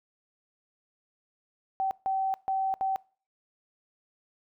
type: tone bursts at uneven times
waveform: sine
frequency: 769 Hz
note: G5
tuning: 33 cents flat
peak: -25 dBFS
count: 4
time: 1.8-1.91 / 2.06-2.34 / 2.48-2.74 / 2.81-2.96 s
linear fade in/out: 0 ms
effects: noise-tail reverb RT60 0.4 s tail -24 dB re dry